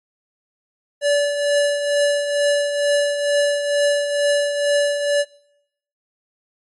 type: tone with tremolo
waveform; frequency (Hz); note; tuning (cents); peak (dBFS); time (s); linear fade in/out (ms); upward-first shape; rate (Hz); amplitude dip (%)
square; 577; D5; -31; -14; 1.01-5.25; 50; triangle; 2.2; 60
effects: noise-tail reverb RT60 0.8 s tail -24 dB re dry + MP3 48 kbps